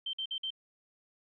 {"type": "tone bursts", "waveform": "sine", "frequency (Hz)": 3123, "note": "G7", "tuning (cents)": -7, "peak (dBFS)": -33, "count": 4, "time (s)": [0.06, 0.505], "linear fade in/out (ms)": 5, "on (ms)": 73, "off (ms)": 51, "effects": []}